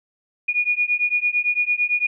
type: beating tone pair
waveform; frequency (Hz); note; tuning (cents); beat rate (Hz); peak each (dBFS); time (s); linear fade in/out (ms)
sine; 2443 / 2451.9; D#7 / D#7; -32 / -26; 8.9; -21 / -21; 0.48-2.07; 10
effects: none